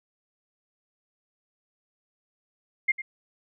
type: tone with echo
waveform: sine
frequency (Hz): 2117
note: C7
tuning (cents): +20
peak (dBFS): -18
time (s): 2.88-2.92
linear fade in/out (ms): 10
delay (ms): 100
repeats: 1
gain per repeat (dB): -13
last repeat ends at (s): 3.02
effects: none